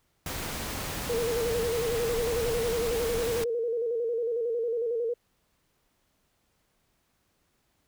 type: noise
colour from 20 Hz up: pink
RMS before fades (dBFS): -34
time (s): 0.26-3.44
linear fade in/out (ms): 2
type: tone with vibrato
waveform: sine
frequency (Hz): 466.2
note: A#4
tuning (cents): 0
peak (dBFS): -26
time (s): 1.09-5.14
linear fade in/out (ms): 10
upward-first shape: square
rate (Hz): 11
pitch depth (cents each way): 55
effects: pink hiss -72 dBFS RMS until 7.87 s